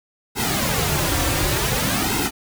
pink noise with flanger, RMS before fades -21 dBFS, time 0.35-2.31 s, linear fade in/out 50 ms, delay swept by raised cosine 1.7 to 4.8 ms, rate 0.55 Hz, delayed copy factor -0.8, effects none

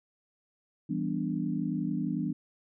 sine chord, E minor seventh, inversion none, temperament equal, 164.81 / 196 / 246.9 / 293.7 Hz, E3 / G3 / B3 / D4, 0 / 0 / 0 / 0 cents, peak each -34 dBFS, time 0.89-2.33 s, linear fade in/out 10 ms, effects none

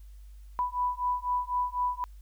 sine beating tone pair, 987.8 / 991.8 Hz, B5 / B5, 0 / +7 cents, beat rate 4 Hz, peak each -30 dBFS, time 0.59-2.04 s, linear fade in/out 0 ms, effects added 50 Hz sine -45 dBFS peak until 2.21 s + white hiss -68 dBFS RMS until 2.21 s

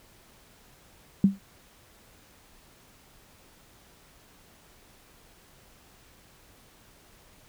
sine tone with exponential decay, 196 Hz, G3, in tune, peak -12 dBFS, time 1.24-1.39 s, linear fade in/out 2 ms, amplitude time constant 32 ms, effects pink hiss -57 dBFS RMS until 7.48 s

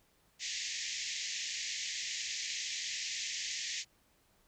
white band-pass noise, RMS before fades -39 dBFS, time 0.39-3.85 s, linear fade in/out 50 ms, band 1800 to 7200 Hz, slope 96 dB/octave, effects pink hiss -70 dBFS RMS until 4.47 s

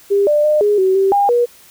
sine tone with pitch steps, 400.8 / 594 / 605 / 414.3 / 377.9 / 388 / 807 / 480.6 Hz, G4 / D5 / D#5 / G#4 / F#4 / G4 / G#5 / B4, +38 / +20 / -49 / -4 / +37 / -18 / -50 / -47 cents, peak -10 dBFS, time 0.1-1.46 s, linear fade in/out 20 ms, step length 170 ms, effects white hiss -45 dBFS RMS until 1.7 s

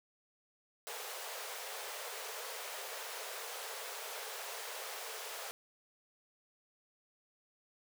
pink high-pass noise, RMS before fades -44 dBFS, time 0.87-5.51 s, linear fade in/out 0 ms, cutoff 410 Hz, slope 96 dB/octave, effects none

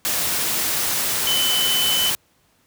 sine tone in noise, 3029 Hz, F#7, 40 cents sharp, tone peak -19 dBFS, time 1.27-2.1 s, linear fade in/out 0 ms, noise white, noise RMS -22 dBFS, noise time 0.05-2.15 s, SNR 0 dB, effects pink hiss -61 dBFS RMS until 2.66 s + high-pass 60 Hz 12 dB/octave

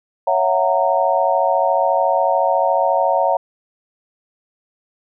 sine chord, F# dominant seventh, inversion second, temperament just, 555 / 666 / 740 / 925 Hz, C#5 / E5 / F#5 / A#5, +2 / +18 / 0 / -14 cents, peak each -19 dBFS, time 0.27-3.37 s, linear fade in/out 5 ms, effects none

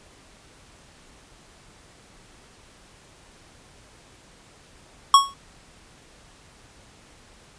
square tone with exponential decay, 1105 Hz, C#6, 6 cents flat, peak -7 dBFS, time 5.14-5.34 s, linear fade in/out 2 ms, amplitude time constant 42 ms, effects pink hiss -52 dBFS RMS until 7.58 s + resampled to 22050 Hz

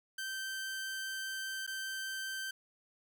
sawtooth tone with dropouts, 1555 Hz, G6, 14 cents flat, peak -34 dBFS, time 0.18-2.51 s, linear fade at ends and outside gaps 5 ms, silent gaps 1.666-1.675 s, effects none

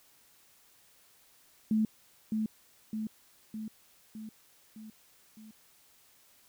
sine tone with echo, 217.5 Hz, A3, 20 cents flat, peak -24 dBFS, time 1.71-1.85 s, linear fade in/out 2 ms, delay 610 ms, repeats 6, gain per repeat -4 dB, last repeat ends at 5.51 s, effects white hiss -63 dBFS RMS until 6.48 s

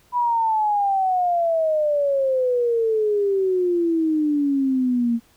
sine exponential sweep, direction down, 987.8 to 229.4 Hz, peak -17 dBFS, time 0.12-5.2 s, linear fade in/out 50 ms, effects pink hiss -57 dBFS RMS until 5.36 s

